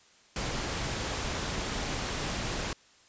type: noise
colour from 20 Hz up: pink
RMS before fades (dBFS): -33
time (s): 0.36-2.73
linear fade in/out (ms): 2
effects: white hiss -60 dBFS RMS until 3.08 s + resampled to 16000 Hz